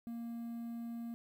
triangle tone with quantisation, 233.1 Hz, A#3, in tune, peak -38 dBFS, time 0.07-1.14 s, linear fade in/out 0 ms, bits 11, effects none

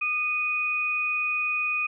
sine tone pair together, 1223 / 2482 Hz, D#6 / D#7, -30 / -5 cents, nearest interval octave, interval 1225 cents, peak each -33 / -24 dBFS, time 0.01-1.87 s, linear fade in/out 10 ms, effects none

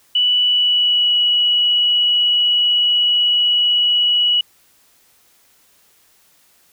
sine tone with pitch glide, 2960 to 2929 Hz, F#7 to F#7, 0 to -18 cents, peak -12 dBFS, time 0.15-4.41 s, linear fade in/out 5 ms, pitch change -18 cents, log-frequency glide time 0.44-1.16 s, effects white hiss -55 dBFS RMS until 6.72 s

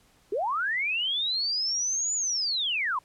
sine linear two-way sweep, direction up then down, 363.3 to 7030 to 941 Hz, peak -25 dBFS, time 0.32-2.99 s, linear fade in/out 5 ms, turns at 2.14 s, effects pink hiss -62 dBFS RMS until 3.04 s + low-pass 12000 Hz 12 dB/octave

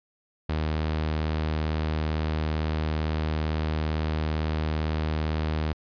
sawtooth tone, 77.78 Hz, D#2, in tune, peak -21 dBFS, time 0.49-5.73 s, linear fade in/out 5 ms, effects resampled to 11025 Hz

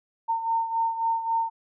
sine beating tone pair, 910 / 913.7 Hz, A#5 / A#5, -42 / -35 cents, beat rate 3.7 Hz, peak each -24 / -30 dBFS, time 0.28-1.5 s, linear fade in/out 20 ms, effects none

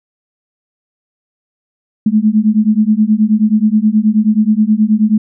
sine beating tone pair, 210 / 219.4 Hz, G#3 / A3, +19 / -5 cents, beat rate 9.4 Hz, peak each -11 dBFS, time 2.06-5.18 s, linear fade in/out 5 ms, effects none

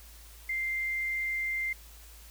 sine tone, 2093 Hz, C7, in tune, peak -29 dBFS, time 0.49-1.73 s, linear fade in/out 5 ms, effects added 55 Hz sine -50 dBFS peak until 2.3 s + white hiss -54 dBFS RMS until 2.3 s

